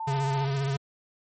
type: tone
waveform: sine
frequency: 889 Hz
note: A5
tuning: 18 cents sharp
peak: -30 dBFS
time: 0-0.45 s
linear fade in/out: 5 ms
type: tone with vibrato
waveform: square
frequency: 137.7 Hz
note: C#3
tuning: 11 cents flat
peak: -26 dBFS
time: 0.07-0.77 s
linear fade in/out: 10 ms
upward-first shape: triangle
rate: 15 Hz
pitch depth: 50 cents each way
effects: MP3 32 kbps